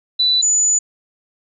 sine tone pair in turn, 3977 / 6960 Hz, B7 / A8, +11 / -20 cents, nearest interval minor seventh, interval 969 cents, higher second, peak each -12 dBFS, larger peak neither, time 0.19-0.42 / 0.42-0.79 s, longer second, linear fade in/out 10 ms, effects none

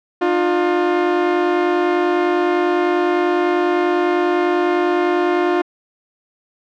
sawtooth tone pair together, 303.2 / 353.2 Hz, D#4 / F4, -45 / +20 cents, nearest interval minor third, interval 265 cents, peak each -17 / -11 dBFS, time 0.21-5.62 s, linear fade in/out 10 ms, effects low-pass 2000 Hz 12 dB/octave

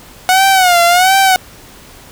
sawtooth tone with vibrato, 731 Hz, F#5, 21 cents flat, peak -3 dBFS, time 0.29-1.36 s, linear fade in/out 0 ms, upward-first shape sine, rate 1.4 Hz, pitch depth 110 cents each way, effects pink hiss -38 dBFS RMS until 2.11 s

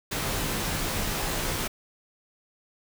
pink noise with comb filter, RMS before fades -29 dBFS, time 0.11-1.68 s, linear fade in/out 10 ms, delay 16 ms, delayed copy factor -0.6, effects none

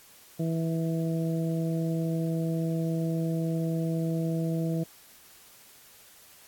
harmonic tone, 163.7 Hz, E3, 12 cents flat, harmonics 1 / 2 / 3 / 4, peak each -27 / -33 / -37 / -39 dBFS, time 0.39-4.84 s, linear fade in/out 10 ms, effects white hiss -54 dBFS RMS until 6.47 s + AAC 64 kbps

